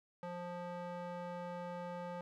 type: tone with band-pass filter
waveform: square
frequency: 176 Hz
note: F3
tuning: 14 cents sharp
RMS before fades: -44 dBFS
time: 0.23-2.21 s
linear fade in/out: 0 ms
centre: 730 Hz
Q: 1.2
effects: none